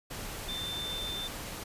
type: tone in noise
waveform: sine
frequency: 3563 Hz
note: A7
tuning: 21 cents sharp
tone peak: -35 dBFS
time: 0.48-1.28 s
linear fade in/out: 10 ms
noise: pink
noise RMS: -40 dBFS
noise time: 0.1-1.64 s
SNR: +2 dB
effects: resampled to 32000 Hz